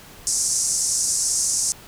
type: band-pass noise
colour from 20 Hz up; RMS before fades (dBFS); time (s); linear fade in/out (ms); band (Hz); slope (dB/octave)
pink; -22; 0.27-1.72; 0; 5500 to 9600; 48
effects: pink hiss -44 dBFS RMS until 1.87 s